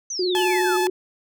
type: exponential sweep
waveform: sine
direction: down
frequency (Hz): 6272 to 1229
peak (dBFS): -26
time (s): 0.1-0.77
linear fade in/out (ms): 5
type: tone with vibrato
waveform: sine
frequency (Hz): 363.5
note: F#4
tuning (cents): -31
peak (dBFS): -20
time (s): 0.19-0.9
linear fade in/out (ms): 5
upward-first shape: sine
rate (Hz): 19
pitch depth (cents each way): 37
type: tone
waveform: sawtooth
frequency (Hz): 864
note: A5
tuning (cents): -32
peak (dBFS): -18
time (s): 0.35-0.87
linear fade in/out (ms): 0
effects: none